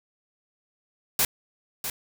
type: noise with echo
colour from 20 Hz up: white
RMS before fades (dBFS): -22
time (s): 1.19-1.25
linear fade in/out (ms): 2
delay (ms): 650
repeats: 1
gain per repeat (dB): -9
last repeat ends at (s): 1.9
effects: none